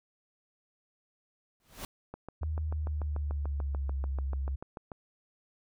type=noise with exponential growth; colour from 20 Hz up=pink; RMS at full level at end=-37 dBFS; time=1.6-1.85 s; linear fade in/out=1 ms; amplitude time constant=53 ms
type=click train; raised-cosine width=1 ms; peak=-27 dBFS; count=20; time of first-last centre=2.14-4.918 s; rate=6.84 Hz
type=tone with pitch glide; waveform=sine; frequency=77.7 to 67.64 Hz; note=D#2 to C#2; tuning=-2 to -42 cents; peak=-30 dBFS; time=2.41-4.56 s; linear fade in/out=10 ms; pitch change=-240 cents; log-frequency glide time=2.64-3.99 s
effects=none